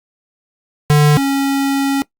square tone pair in turn, 148.4 / 275.5 Hz, D3 / C#4, +18 / -11 cents, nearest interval major seventh, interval 1071 cents, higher second, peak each -8 / -14 dBFS, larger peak first, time 0.9-1.17 / 1.17-2.02 s, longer second, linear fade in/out 0 ms, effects noise-tail reverb RT60 0.1 s tail -20 dB re dry + Opus 48 kbps

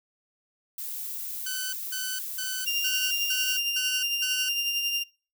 violet noise, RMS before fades -35 dBFS, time 0.78-3.59 s, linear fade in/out 2 ms
10% pulse tone bursts, 1511 Hz, F#6, 36 cents sharp, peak -23 dBFS, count 7, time 1.46-4.49 s, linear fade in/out 5 ms, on 270 ms, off 190 ms
30% pulse tone with tremolo, 2794 Hz, F7, in tune, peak -21 dBFS, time 2.66-5.04 s, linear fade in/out 20 ms, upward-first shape triangle, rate 11 Hz, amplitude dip 45%
effects noise-tail reverb RT60 0.4 s tail -25 dB re dry

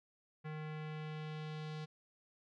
square tone with low-pass filter sweep, 154.3 Hz, D#3, 14 cents flat, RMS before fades -44 dBFS, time 0.44-1.86 s, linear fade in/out 20 ms, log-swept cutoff 2100 to 4300 Hz, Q 1.6, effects none

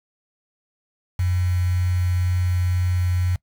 sine tone with quantisation, 89.8 Hz, F2, 49 cents sharp, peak -18 dBFS, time 1.19-3.36 s, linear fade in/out 5 ms, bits 6, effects noise-tail reverb RT60 0.1 s tail -22 dB re dry

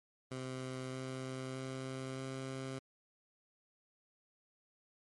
15% pulse tone with pitch steps, 129.7 / 130.68 / 131.66 / 132.65 Hz, C3 / C3 / C3 / C3, -15 / -2 / +11 / +24 cents, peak -34 dBFS, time 0.31-2.79 s, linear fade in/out 5 ms, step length 620 ms, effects MP3 48 kbps

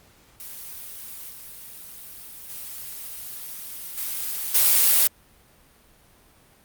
blue noise with level steps, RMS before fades -38 / -41 / -36 / -29 / -17 dBFS, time 0.4-5.07 s, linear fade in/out 0 ms, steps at 1.3 / 2.49 / 3.97 / 4.54 s, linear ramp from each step 10 ms, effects pink hiss -56 dBFS RMS until 6.64 s + Opus 48 kbps

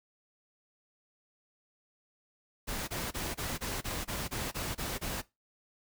pink noise bursts, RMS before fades -36 dBFS, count 11, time 2.67-5.22 s, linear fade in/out 20 ms, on 210 ms, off 24 ms, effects noise-tail reverb RT60 0.2 s tail -18 dB re dry

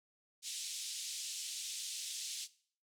white band-pass noise, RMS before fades -43 dBFS, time 0.42-2.48 s, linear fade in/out 50 ms, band 3000 to 8500 Hz, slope 24 dB/octave, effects noise-tail reverb RT60 0.5 s tail -18 dB re dry

